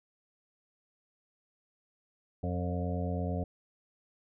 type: harmonic tone with a mistuned harmonic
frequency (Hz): 89.2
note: F2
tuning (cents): +37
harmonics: 1 / 2 / 3 / 5 / 6 / 7 / 8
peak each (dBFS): -33 / -36 / -40 / -42 / -42 / -43 / -43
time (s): 2.43-3.44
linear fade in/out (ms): 5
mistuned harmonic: 7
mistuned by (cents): -33
effects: none